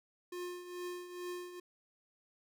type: tone with tremolo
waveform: square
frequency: 356.2 Hz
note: F4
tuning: 34 cents sharp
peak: -39 dBFS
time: 0.32-1.6 s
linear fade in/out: 5 ms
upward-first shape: triangle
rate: 2.3 Hz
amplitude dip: 70%
effects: none